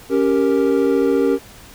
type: chord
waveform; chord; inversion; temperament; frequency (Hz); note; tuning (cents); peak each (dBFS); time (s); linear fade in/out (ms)
triangle; G diminished; second; equal; 277.2 / 392 / 466.2; Db4 / G4 / Bb4; 0 / 0 / 0; -16; 0.09-1.39; 50
effects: pink hiss -42 dBFS RMS until 1.74 s